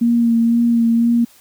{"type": "tone with vibrato", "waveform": "sine", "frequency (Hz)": 233.1, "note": "A#3", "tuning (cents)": 0, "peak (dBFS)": -11, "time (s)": [0.01, 1.25], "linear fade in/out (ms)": 10, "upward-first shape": "sine", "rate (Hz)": 2, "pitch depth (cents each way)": 22, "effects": ["white hiss -49 dBFS RMS until 1.4 s"]}